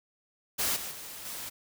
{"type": "noise with level steps", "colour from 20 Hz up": "white", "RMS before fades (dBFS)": [-29, -38, -43, -39], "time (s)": [0.58, 1.5], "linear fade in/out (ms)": 20, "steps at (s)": [0.76, 0.91, 1.25], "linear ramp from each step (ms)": 5, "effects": []}